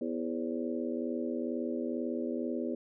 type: harmonic tone with a mistuned harmonic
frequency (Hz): 82.2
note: E2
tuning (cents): -4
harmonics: 3 / 4 / 5 / 6 / 7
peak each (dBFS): -35 / -37 / -39 / -41 / -42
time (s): 0.01-2.75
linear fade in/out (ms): 5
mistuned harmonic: 6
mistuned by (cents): +82
effects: none